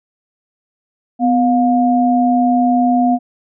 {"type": "tone pair together", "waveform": "sine", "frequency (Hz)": [250.2, 710], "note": ["B3", "F5"], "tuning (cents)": [23, 28], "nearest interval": "octave + tritone", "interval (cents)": 1805, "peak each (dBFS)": [-12, -14], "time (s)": [1.19, 3.19], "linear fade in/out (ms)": 50, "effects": []}